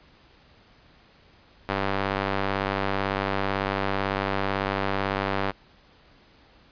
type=tone with band-pass filter; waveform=square; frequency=49 Hz; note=G1; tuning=in tune; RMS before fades=-27 dBFS; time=1.68-5.52 s; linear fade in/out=20 ms; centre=1200 Hz; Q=0.6; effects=pink hiss -56 dBFS RMS until 6.71 s + resampled to 11025 Hz